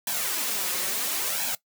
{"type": "noise with flanger", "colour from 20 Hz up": "white", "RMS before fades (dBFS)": -28, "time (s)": [0.07, 1.55], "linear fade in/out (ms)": 2, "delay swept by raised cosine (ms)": [1.2, 5.6], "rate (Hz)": 0.73, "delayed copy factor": 0.75, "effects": ["noise-tail reverb RT60 0.1 s tail -19 dB re dry", "high-pass 200 Hz 12 dB/octave"]}